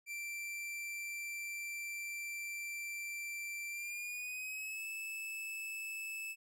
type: tone with pitch glide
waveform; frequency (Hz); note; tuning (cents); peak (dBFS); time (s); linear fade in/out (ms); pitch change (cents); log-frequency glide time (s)
45% pulse; 2349 to 2621; D7 to E7; 0 to -11; -40; 0.06-6.36; 50; +189; 3.69-4.86
effects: none